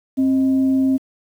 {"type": "tone with frequency modulation", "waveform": "sine", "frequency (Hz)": 265.5, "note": "C4", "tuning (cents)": 25, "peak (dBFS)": -13, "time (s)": [0.17, 0.98], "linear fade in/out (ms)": 20, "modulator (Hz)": 362, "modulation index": 0.22, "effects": ["high-pass 150 Hz 12 dB/octave", "8-bit"]}